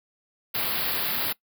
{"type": "band-stop noise", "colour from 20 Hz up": "white", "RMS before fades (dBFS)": -27, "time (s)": [0.54, 1.33], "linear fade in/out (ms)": 10, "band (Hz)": [4900, 11000], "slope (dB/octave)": 96, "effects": ["noise-tail reverb RT60 0.1 s tail -21 dB re dry", "high-pass 80 Hz 12 dB/octave"]}